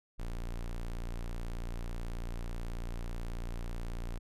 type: tone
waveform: square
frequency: 29.16 Hz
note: A#0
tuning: 1 cent sharp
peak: -36 dBFS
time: 0.18-4.19 s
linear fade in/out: 20 ms
effects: resampled to 32000 Hz